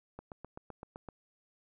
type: click train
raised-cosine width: 1 ms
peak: -30 dBFS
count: 8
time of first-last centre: 0.19-1.087 s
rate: 7.8 Hz
effects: none